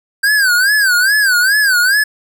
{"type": "tone with vibrato", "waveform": "square", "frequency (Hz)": 1568, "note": "G6", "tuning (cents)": 0, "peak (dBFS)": -10, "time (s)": [0.23, 2.04], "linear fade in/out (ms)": 10, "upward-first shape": "sine", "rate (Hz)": 2.4, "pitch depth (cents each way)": 160, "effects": []}